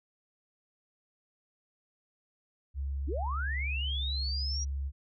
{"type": "tone", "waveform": "sine", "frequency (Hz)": 69, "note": "C#2", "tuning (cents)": -7, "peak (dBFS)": -31, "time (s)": [2.74, 4.92], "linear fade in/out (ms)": 50}
{"type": "linear sweep", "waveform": "sine", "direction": "up", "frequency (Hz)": [243.6, 5790], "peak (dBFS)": -34, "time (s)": [3.07, 4.65], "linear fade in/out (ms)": 20}
{"effects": []}